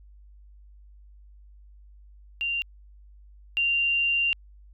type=tone pair in turn; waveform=sine; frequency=2777 / 2777 Hz; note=F7 / F7; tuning=-10 / -10 cents; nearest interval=unison; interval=0 cents; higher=neither; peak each=-25 / -21 dBFS; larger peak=second; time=2.41-2.62 / 3.57-4.33 s; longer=second; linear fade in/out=0 ms; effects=added 50 Hz sine -48 dBFS peak until 4.73 s